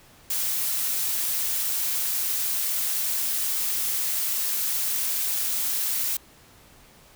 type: noise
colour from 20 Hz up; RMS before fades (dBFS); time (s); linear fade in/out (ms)
blue; -26; 0.3-6.17; 5
effects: pink hiss -53 dBFS RMS until 7.15 s